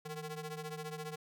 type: ring-modulated tone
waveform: sawtooth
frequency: 306.6 Hz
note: D#4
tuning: 25 cents flat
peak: -34 dBFS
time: 0.05-1.16 s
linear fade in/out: 10 ms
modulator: 146 Hz
effects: none